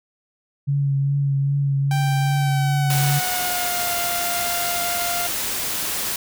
sine tone with vibrato, 139.7 Hz, C#3, 14 cents sharp, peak -17 dBFS, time 0.67-3.2 s, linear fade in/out 20 ms, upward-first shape triangle, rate 2.5 Hz, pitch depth 26 cents each way
sawtooth tone with pitch glide, 784 to 698.5 Hz, G5 to F5, 0 to 0 cents, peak -21 dBFS, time 1.91-5.27 s, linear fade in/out 2 ms, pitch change -200 cents, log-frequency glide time 2.24-3.93 s
white noise, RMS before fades -25 dBFS, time 2.9-6.16 s, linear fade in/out 2 ms
effects none

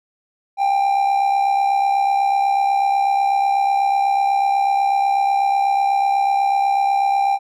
triangle tone with amplitude modulation, 793 Hz, G5, 20 cents sharp, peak -10 dBFS, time 0.57-7.39 s, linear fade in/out 50 ms, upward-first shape sine, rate 68.1 Hz, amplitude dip 55%, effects none

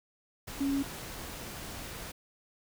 sine tone in noise, 277.2 Hz, C#4, in tune, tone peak -27 dBFS, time 0.6-0.83 s, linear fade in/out 10 ms, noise pink, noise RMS -42 dBFS, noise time 0.47-2.12 s, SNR +12 dB, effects none

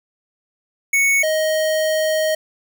square tone pair in turn, 2217 / 626.5 Hz, C#7 / D#5, 0 / +12 cents, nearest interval octave + minor seventh, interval 2188 cents, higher first, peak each -14 / -17 dBFS, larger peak first, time 0.93-1.23 / 1.23-2.35 s, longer second, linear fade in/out 5 ms, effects none

